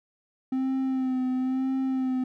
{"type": "tone with vibrato", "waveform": "triangle", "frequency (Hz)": 260.1, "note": "C4", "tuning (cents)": -10, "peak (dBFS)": -22, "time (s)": [0.52, 2.24], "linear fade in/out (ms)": 5, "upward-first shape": "sine", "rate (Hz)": 1, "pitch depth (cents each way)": 30, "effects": []}